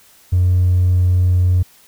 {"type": "tone with hard clipping", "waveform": "sine", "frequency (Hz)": 90.3, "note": "F#2", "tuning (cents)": -42, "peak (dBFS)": -11, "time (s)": [0.32, 1.63], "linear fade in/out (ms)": 10, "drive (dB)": 1, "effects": ["white hiss -49 dBFS RMS until 1.87 s"]}